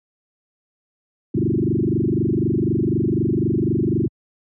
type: tone with frequency modulation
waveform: sine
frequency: 231.6 Hz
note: A#3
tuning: 11 cents flat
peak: -16 dBFS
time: 1.34-4.08 s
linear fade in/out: 10 ms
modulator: 24 Hz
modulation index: 5.8
effects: high-pass 80 Hz 12 dB/octave